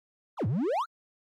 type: exponential two-way sweep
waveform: triangle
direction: down then up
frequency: 1467 to 96.7 to 1467 Hz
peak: -23 dBFS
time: 0.37-0.86 s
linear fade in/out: 50 ms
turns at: 0.47 s
effects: MP3 64 kbps